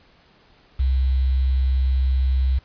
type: tone with quantisation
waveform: sine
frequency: 65.41 Hz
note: C2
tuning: in tune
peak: -16 dBFS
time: 0.79-2.59 s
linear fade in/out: 10 ms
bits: 7
effects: pink hiss -55 dBFS RMS until 2.64 s + resampled to 11025 Hz